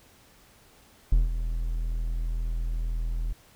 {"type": "tone with ADSR envelope", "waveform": "triangle", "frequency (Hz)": 41, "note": "E1", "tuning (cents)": -9, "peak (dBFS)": -13, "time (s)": [1.12, 3.33], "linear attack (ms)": 6, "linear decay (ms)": 160, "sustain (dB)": -11, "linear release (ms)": 5, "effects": ["pink hiss -57 dBFS RMS until 3.55 s"]}